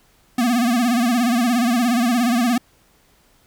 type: tone with vibrato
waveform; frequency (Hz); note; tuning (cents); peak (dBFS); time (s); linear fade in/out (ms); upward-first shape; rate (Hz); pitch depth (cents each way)
square; 240; B3; -49; -16; 0.38-2.58; 5; sine; 17; 100
effects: pink hiss -57 dBFS RMS until 3.46 s